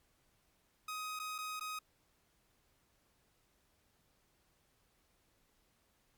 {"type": "tone with dropouts", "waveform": "sawtooth", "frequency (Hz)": 1256, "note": "D#6", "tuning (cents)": 16, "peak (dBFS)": -36, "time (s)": [0.88, 1.79], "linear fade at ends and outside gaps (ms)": 5, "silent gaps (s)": [[1.192, 1.197], [1.382, 1.385], [1.597, 1.608]], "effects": ["pink hiss -74 dBFS RMS until 6.17 s", "MP3 96 kbps"]}